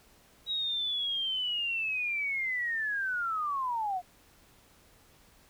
sine linear sweep, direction down, 3846 to 698.5 Hz, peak -29 dBFS, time 0.46-4.02 s, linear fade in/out 50 ms, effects pink hiss -61 dBFS RMS until 5.49 s

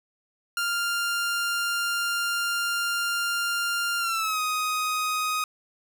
sawtooth tone with pitch glide, 1396.9 to 1251.7 Hz, F6 to D#6, 0 to +10 cents, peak -21 dBFS, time 0.57-5.44 s, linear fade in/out 2 ms, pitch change -190 cents, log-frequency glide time 3.99-4.4 s, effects none

